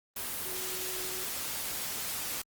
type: tone in noise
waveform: sine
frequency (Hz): 370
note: F#4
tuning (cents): 0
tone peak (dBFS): -44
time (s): 0.45-1.24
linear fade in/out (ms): 5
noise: white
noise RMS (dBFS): -36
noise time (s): 0.16-2.42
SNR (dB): -11
effects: Opus 24 kbps